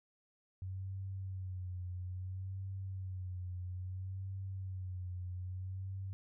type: tone with vibrato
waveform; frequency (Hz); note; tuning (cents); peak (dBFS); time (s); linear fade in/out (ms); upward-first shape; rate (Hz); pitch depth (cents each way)
sine; 93.2; F#2; +13; -39; 0.62-6.13; 0; sine; 0.6; 55
effects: none